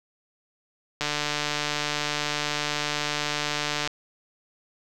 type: click train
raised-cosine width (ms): 0.2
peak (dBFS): -9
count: 425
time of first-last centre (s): 1.01-3.875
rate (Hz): 148
effects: none